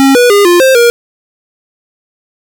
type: tone with pitch steps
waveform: square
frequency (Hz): 271.7 / 487.8 / 406.1 / 350.3 / 527 / 473.5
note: C#4 / B4 / G#4 / F4 / C5 / A#4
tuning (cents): -35 / -21 / -39 / +5 / +12 / +27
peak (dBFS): -4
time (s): 0-0.9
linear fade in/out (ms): 0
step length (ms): 150
effects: none